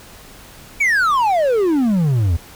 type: exponential sweep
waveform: triangle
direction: down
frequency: 2349 to 77.78 Hz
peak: -11 dBFS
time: 0.8-2.37 s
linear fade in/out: 10 ms
effects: pink hiss -41 dBFS RMS until 2.55 s